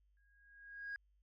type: tone with exponential growth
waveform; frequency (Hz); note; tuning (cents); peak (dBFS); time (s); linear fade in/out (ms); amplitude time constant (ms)
sine; 1639; G#6; -23; -38; 0.17-0.96; 1; 170
effects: tanh soft clip ceiling -39 dBFS + added 50 Hz sine -70 dBFS peak until 1.22 s